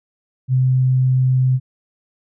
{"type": "tone", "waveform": "sine", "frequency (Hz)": 129.1, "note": "C3", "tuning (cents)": -23, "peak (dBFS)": -12, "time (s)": [0.48, 1.6], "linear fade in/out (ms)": 50, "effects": []}